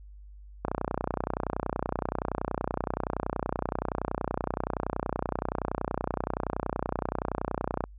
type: click train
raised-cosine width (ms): 1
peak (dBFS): -14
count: 221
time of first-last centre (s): 0.65-7.84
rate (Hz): 30.6
effects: added 50 Hz sine -45 dBFS peak until 7.98 s